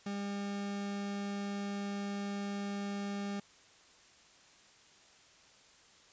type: tone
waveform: 40% pulse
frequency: 201 Hz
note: G3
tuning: 44 cents sharp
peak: -35 dBFS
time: 0.06-3.4 s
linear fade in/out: 5 ms
effects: white hiss -61 dBFS RMS until 6.12 s + resampled to 16000 Hz